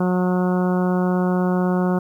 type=harmonic tone; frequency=181.6 Hz; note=F#3; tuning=32 cents flat; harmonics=1 / 2 / 3 / 4 / 5 / 6 / 7 / 8; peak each=-18 / -24 / -28 / -30 / -32 / -34 / -35 / -36 dBFS; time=0-1.99 s; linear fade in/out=5 ms; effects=9-bit